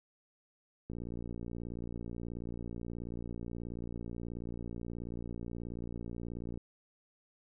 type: click train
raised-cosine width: 3 ms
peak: -29 dBFS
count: 333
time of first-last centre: 0.9-6.575 s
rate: 58.5 Hz
effects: none